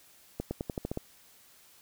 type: accelerating click train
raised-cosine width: 2 ms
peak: -19 dBFS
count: 8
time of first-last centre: 0.4-0.974 s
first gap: 110 ms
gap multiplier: 0.9
effects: white hiss -59 dBFS RMS until 1.81 s